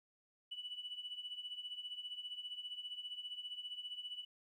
sine tone with tremolo, 2960 Hz, F#7, in tune, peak -39 dBFS, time 0.51-4.25 s, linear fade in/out 10 ms, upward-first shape triangle, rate 15 Hz, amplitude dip 85%, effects tanh soft clip ceiling -37 dBFS + 13-bit

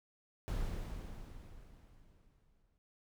brown noise with exponential decay, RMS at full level -35 dBFS, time 0.48-2.78 s, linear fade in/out 0 ms, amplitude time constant 500 ms, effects none

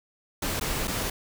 pink noise with dropouts, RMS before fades -29 dBFS, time 0.42-1.1 s, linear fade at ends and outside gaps 5 ms, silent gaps 0.598-0.61 / 0.874-0.878 s, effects none

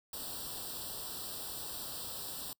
white noise with comb filter, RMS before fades -42 dBFS, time 0.13-2.53 s, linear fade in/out 2 ms, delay 0.23 ms, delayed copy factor +0.95, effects noise-tail reverb RT60 0.1 s tail -26 dB re dry

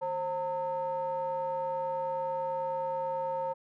triangle ring-modulated tone, 188.9 Hz, F#3, 36 cents sharp, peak -25 dBFS, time 0.01-3.54 s, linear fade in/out 20 ms, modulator 721 Hz, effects none

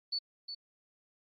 sine tone with echo, 4464 Hz, C#8, 11 cents sharp, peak -31 dBFS, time 0.12-0.19 s, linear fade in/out 10 ms, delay 360 ms, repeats 1, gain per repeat -8 dB, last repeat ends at 0.55 s, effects Opus 48 kbps

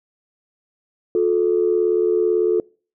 sine tone pair together, 357.6 / 435.6 Hz, F4 / A4, +41 / -17 cents, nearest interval minor third, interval 342 cents, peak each -17 dBFS, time 1.15-2.6 s, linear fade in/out 2 ms, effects noise-tail reverb RT60 0.4 s tail -26 dB re dry + tanh soft clip ceiling -7 dBFS

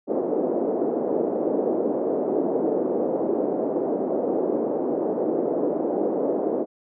pink band-pass noise, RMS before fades -24 dBFS, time 0.07-6.66 s, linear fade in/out 50 ms, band 290 to 580 Hz, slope 24 dB/octave, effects none

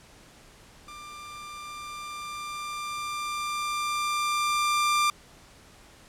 sawtooth tone with level ramp, 1189 Hz, D6, 21 cents sharp, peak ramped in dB -38 to -17 dBFS, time 0.88-5.1 s, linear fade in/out 2 ms, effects pink hiss -53 dBFS RMS until 6.08 s + low-pass 10000 Hz 12 dB/octave

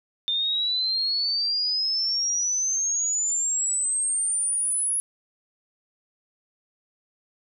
sine exponential sweep, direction up, 3589 to 10548 Hz, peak -22 dBFS, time 0.28-5 s, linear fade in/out 0 ms, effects none

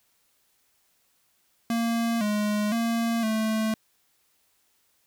square tone with pitch steps, 231.2 / 209.2 / 230.7 / 219.2 Hz, A#3 / G#3 / A#3 / A3, -14 / +13 / -18 / -6 cents, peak -24 dBFS, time 1.7-3.74 s, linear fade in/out 2 ms, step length 510 ms, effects white hiss -68 dBFS RMS until 5.06 s

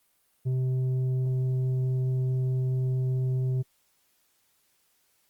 triangle tone with tanh clipping, 128.9 Hz, C3, 26 cents flat, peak -25 dBFS, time 0.45-3.63 s, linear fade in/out 20 ms, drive 10 dB, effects white hiss -69 dBFS RMS until 5.29 s + Opus 32 kbps

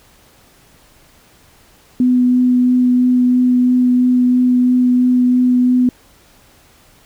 sine tone with vibrato, 249.5 Hz, B3, 18 cents sharp, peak -9 dBFS, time 2-5.89 s, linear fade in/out 2 ms, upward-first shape triangle, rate 3 Hz, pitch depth 11 cents each way, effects pink hiss -49 dBFS RMS until 7.05 s

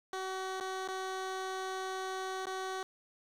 15% pulse tone with dropouts, 377.8 Hz, F#4, 36 cents sharp, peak -30 dBFS, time 0.13-2.83 s, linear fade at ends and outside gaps 2 ms, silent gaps 0.601-0.608 / 0.877-0.885 / 2.456-2.468 s, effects low-pass 8000 Hz 12 dB/octave + 10-bit

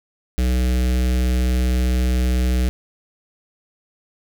square tone with notch filter, 62.3 Hz, B1, 16 cents sharp, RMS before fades -18 dBFS, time 0.38-2.69 s, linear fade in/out 0 ms, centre 980 Hz, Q 0.86, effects none

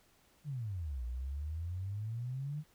sine exponential two-way sweep, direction down then up, 155.56 to 58.5 to 155.56 Hz, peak -36 dBFS, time 0.44-2.64 s, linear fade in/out 50 ms, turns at 1.04 s, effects pink hiss -68 dBFS RMS until 2.74 s

